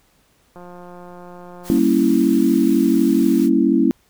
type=click train; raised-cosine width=1 ms; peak=-26 dBFS; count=218; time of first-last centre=0.56-1.786 s; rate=177 Hz
type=band-stop noise; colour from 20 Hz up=white; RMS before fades=-37 dBFS; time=1.63-3.5 s; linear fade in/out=50 ms; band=110 to 820 Hz; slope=48 dB/octave
type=chord; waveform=sine; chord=G diminished seventh; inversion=none; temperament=equal; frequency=196 / 233.1 / 277.2 / 329.6 Hz; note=G3 / Bb3 / Db4 / Fb4; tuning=0 / 0 / 0 / 0 cents; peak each=-21 / -18 / -17 / -17 dBFS; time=1.7-3.91 s; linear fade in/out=0 ms
effects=pink hiss -59 dBFS RMS until 4.09 s